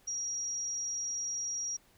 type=tone; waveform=sine; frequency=5690 Hz; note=F8; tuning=31 cents sharp; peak=-33 dBFS; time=0.07-1.77 s; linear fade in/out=10 ms; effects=pink hiss -65 dBFS RMS until 1.97 s